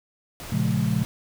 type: noise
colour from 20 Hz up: pink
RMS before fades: -38 dBFS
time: 0.4-1.05 s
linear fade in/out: 0 ms
type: chord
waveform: sine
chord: Bb minor seventh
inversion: none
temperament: equal with one note detuned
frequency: 116.54 / 138.59 / 174.61 / 212.8 Hz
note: Bb2 / Db3 / F3 / Ab3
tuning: 0 / 0 / 0 / +42 cents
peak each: -26 dBFS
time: 0.52-1.04 s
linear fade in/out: 5 ms
effects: none